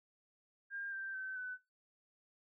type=tone with pitch steps; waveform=sine; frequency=1605 / 1570.2 / 1536.1 / 1502.7 Hz; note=G6 / G6 / G6 / F#6; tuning=+40 / +2 / -36 / +26 cents; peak=-40 dBFS; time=0.7-1.58 s; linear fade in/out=50 ms; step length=220 ms; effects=noise-tail reverb RT60 0.2 s tail -19 dB re dry